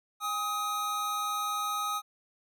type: tone pair together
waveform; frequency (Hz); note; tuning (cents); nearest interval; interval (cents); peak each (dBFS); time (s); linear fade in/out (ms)
square; 815.1 / 1260; G#5 / D#6; -33 / +21; minor sixth; 754; -39 / -31; 0.2-2.02; 50
effects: none